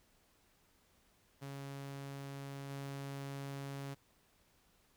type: tone with level steps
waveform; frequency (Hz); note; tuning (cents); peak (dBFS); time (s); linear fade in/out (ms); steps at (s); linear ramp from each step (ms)
sawtooth; 138.7; C#3; +1; -40 / -38; 1.41-3.95; 20; 2.69; 20
effects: pink hiss -71 dBFS RMS until 4.96 s